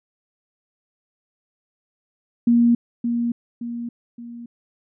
sine tone with echo, 236.4 Hz, A#3, 24 cents sharp, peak -12 dBFS, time 2.47-2.75 s, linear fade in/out 5 ms, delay 570 ms, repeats 3, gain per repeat -7 dB, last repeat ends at 4.46 s, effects none

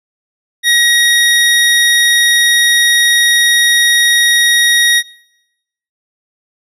square tone pair together, 1900 / 3739 Hz, A#6 / A#7, +33 / +4 cents, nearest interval octave, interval 1171 cents, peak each -11 dBFS, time 0.63-5.03 s, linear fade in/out 50 ms, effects noise-tail reverb RT60 0.9 s tail -23 dB re dry + resampled to 32000 Hz

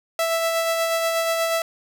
sawtooth tone with tremolo, 660 Hz, E5, 2 cents sharp, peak -15 dBFS, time 0.19-1.62 s, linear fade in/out 2 ms, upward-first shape sine, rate 8.3 Hz, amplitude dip 30%, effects none

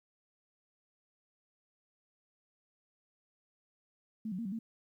sine tone with pitch steps, 219 / 183.3 / 231.8 / 191.1 / 226.2 Hz, A3 / F#3 / A#3 / G3 / A3, -8 / -16 / -10 / -44 / +48 cents, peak -35 dBFS, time 4.25-4.59 s, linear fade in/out 5 ms, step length 68 ms, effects 12-bit

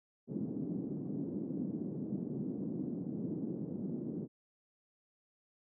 white band-pass noise, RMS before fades -39 dBFS, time 0.27-4.28 s, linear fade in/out 50 ms, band 160 to 300 Hz, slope 24 dB/octave, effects none

